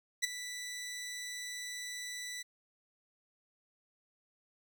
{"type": "tone with ADSR envelope", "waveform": "15% pulse", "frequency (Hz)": 1975, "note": "B6", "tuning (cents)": 0, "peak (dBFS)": -20, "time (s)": [0.22, 2.43], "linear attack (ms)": 22, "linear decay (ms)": 13, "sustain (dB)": -14, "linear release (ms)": 16, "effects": []}